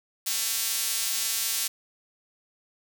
sawtooth tone with high-pass filter, 225.3 Hz, A3, 41 cents sharp, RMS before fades -28 dBFS, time 0.26-1.68 s, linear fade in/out 10 ms, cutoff 5600 Hz, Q 0.63, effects none

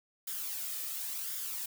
blue noise with flanger, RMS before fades -38 dBFS, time 0.27-1.66 s, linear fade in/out 5 ms, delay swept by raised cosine 0.57 to 1.67 ms, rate 0.93 Hz, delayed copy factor +0.5, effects none

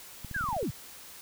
clicks, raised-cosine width 5 ms, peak -28 dBFS, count 9, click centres 0.247 / 0.313 / 0.364 / 0.41 / 0.44 / 0.488 / 0.529 / 0.566 / 0.629 s
sine linear sweep, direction down, 1701 to 69.7 Hz, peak -29 dBFS, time 0.34-0.71 s, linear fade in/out 10 ms
effects white hiss -48 dBFS RMS until 1.21 s

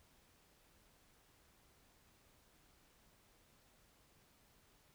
silence, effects pink hiss -70 dBFS RMS until 4.94 s

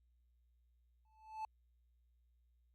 triangle tone with exponential growth, 873 Hz, A5, 14 cents flat, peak -36 dBFS, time 1.05-1.45 s, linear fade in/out 2 ms, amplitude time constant 85 ms, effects added 60 Hz sine -70 dBFS peak until 2.74 s + Opus 48 kbps

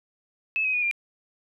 sine tone with pitch steps, 2600 / 2529 / 2460 / 2392 Hz, E7 / D#7 / D#7 / D7, -24 / +28 / -20 / +31 cents, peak -22 dBFS, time 0.56-0.912 s, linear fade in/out 0 ms, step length 88 ms, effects none

